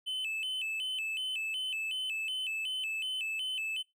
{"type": "tone with vibrato", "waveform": "triangle", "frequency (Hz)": 2824, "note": "F7", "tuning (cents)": 19, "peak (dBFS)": -31, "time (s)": [0.06, 3.83], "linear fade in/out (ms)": 20, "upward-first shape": "square", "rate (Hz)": 2.7, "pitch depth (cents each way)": 130, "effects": ["noise-tail reverb RT60 0.2 s tail -20 dB re dry"]}